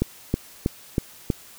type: click train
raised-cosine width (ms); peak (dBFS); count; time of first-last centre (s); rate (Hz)
3; -7; 5; 0.02-1.302; 3.12
effects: white hiss -47 dBFS RMS until 1.58 s